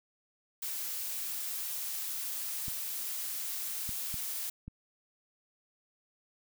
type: noise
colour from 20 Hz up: blue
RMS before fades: -37 dBFS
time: 0.62-4.5 s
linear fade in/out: 5 ms
type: clicks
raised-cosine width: 5 ms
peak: -30 dBFS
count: 4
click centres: 2.682 / 3.892 / 4.142 / 4.68 s
effects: none